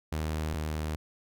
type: tone pair in turn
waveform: sawtooth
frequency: 77.78 / 77.24 Hz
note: D#2 / D#2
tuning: 0 / -12 cents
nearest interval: unison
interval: 12 cents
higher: first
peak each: -26 / -27 dBFS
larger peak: first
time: 0.12-0.54 / 0.54-0.96 s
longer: neither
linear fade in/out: 5 ms
effects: none